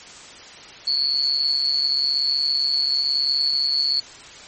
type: tone with amplitude modulation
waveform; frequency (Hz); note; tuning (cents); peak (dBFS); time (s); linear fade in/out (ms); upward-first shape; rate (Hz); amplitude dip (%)
sine; 4408; C#8; -11; -14; 0.87-4; 5; sine; 141; 90
effects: white hiss -41 dBFS RMS until 4.47 s + MP3 32 kbps